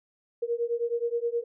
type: beating tone pair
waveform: sine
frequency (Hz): 466.2 / 475.7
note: A#4 / A#4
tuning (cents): 0 / +35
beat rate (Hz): 9.5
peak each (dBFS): -29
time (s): 0.42-1.44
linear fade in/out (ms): 10
effects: none